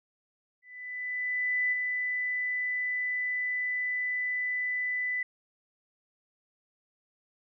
sine tone with ADSR envelope, 1994 Hz, B6, 16 cents sharp, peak -24 dBFS, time 0.62-5.23 s, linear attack 1100 ms, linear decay 19 ms, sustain -4 dB, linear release 4 ms, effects none

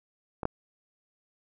clicks, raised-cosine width 1 ms, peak -19 / -12 dBFS, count 2, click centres 0.432 / 0.454 s, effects none

